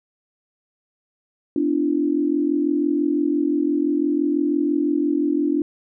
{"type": "tone cluster", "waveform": "sine", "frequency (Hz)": [252.8, 293.4, 339.3], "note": ["B3", "D4", "F4"], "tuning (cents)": [41, -2, -50], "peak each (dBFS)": [-27, -19, -23], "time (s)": [1.56, 5.62], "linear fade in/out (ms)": 2, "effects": []}